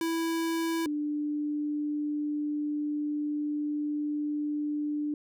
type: tone pair in turn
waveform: square / sine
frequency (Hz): 329.6 / 296.6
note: E4 / D4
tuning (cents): 0 / +17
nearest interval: major second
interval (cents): 183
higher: first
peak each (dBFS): -28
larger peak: neither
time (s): 0.01-0.86 / 0.86-5.14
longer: second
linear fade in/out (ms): 2
effects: none